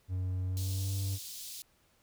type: tone with pitch glide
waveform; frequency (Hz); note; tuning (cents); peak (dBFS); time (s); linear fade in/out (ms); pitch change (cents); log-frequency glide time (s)
triangle; 92.2 to 96.9; F#2 to G2; -6 to -20; -29; 0.08-1.19; 50; +86; 0.47-0.91
type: high-pass noise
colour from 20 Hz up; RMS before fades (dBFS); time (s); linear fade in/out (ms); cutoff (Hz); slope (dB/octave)
pink; -44; 0.57-1.62; 0; 3700; 24
effects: pink hiss -69 dBFS RMS until 2.02 s